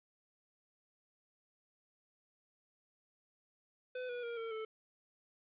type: tone with pitch steps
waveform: square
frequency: 504 / 486.8 / 470.2 / 454.2 / 438.8 Hz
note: B4 / B4 / A#4 / A#4 / A4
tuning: +35 / -25 / +15 / -45 / -5 cents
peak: -40 dBFS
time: 3.95-4.65 s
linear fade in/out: 5 ms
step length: 140 ms
effects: resampled to 8000 Hz + 11-bit